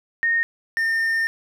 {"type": "tone pair in turn", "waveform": ["sine", "triangle"], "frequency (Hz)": [1846, 1814.3], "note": ["A#6", "A#6"], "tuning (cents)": [-17, -47], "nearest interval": "unison", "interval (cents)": 30, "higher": "first", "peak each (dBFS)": [-17, -17], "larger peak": "neither", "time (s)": [[0.23, 0.43], [0.77, 1.27]], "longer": "second", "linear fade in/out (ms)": 0, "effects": []}